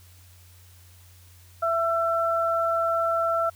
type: tone pair together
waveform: sine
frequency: 666 / 1341.3 Hz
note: E5 / E6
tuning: +18 / +30 cents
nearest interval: octave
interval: 1212 cents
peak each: -24 dBFS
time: 1.62-3.5 s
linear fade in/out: 10 ms
effects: added 89 Hz sine -50 dBFS peak until 3.55 s + white hiss -56 dBFS RMS until 3.55 s